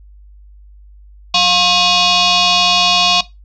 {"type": "tone with frequency modulation", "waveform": "sine", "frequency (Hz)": 183.9, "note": "F#3", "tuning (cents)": -10, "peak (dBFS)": -9, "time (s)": [1.34, 3.21], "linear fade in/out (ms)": 5, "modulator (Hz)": 894, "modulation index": 5.2, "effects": ["noise-tail reverb RT60 0.2 s tail -17 dB re dry", "added 50 Hz sine -38 dBFS peak until 3.44 s"]}